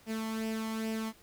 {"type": "tone with flanger", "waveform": "sawtooth", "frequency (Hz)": 221.5, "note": "A3", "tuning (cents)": 12, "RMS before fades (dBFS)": -35, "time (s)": [0.06, 1.13], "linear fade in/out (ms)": 50, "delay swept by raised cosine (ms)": [0.37, 0.97], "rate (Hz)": 2.4, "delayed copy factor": 0.55, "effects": ["pink hiss -60 dBFS RMS until 1.22 s"]}